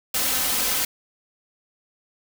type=noise with comb filter; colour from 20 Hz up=white; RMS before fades=-23 dBFS; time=0.14-0.85 s; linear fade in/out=5 ms; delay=3.9 ms; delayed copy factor=+0.6; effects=none